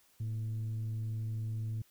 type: tone with frequency modulation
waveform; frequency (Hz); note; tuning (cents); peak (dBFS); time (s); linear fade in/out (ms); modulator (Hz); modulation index
sine; 110; A2; 0; -32; 0.2-1.82; 5; 124; 0.22
effects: tanh soft clip ceiling -31 dBFS + white hiss -67 dBFS RMS until 1.9 s